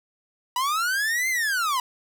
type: linear two-way sweep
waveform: 45% pulse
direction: up then down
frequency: 964 to 2109 to 964 Hz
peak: -22 dBFS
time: 0.56-1.8 s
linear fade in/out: 2 ms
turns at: 1.29 s
effects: none